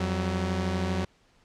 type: tone pair together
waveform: sawtooth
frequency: 87.8 / 188.2 Hz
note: F2 / F#3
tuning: +10 / +30 cents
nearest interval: octave + minor second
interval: 1320 cents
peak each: -25 dBFS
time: 0-1.05 s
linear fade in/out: 5 ms
effects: pink hiss -63 dBFS RMS until 1.44 s + low-pass 6000 Hz 12 dB/octave